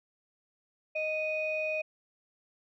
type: tone pair together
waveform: sine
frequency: 622.3 / 2488 Hz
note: D#5 / D#7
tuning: 0 / -1 cents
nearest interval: 2 octaves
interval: 2399 cents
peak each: -31 / -32 dBFS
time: 0.95-1.82 s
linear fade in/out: 10 ms
effects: tanh soft clip ceiling -22 dBFS